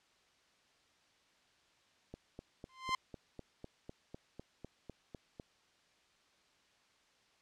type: click train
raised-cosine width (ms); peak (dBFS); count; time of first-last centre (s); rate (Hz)
2; -33; 14; 2.14-5.398; 3.99
type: tone with exponential growth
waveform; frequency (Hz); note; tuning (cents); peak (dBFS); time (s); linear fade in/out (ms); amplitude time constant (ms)
sawtooth; 1042; C6; -7; -25; 2.69-2.95; 2; 56
effects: white hiss -70 dBFS RMS until 7.41 s + low-pass 5000 Hz 12 dB/octave